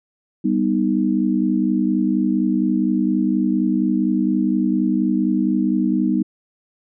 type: chord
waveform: sine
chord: G augmented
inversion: none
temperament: equal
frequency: 196 / 246.9 / 311.1 Hz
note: G3 / B3 / D#4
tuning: 0 / 0 / 0 cents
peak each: -20 dBFS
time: 0.44-6.23 s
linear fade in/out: 10 ms
effects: none